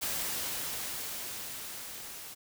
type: noise with level ramp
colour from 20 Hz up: white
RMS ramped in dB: -33 to -45 dBFS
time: 0.01-2.35 s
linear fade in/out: 20 ms
effects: none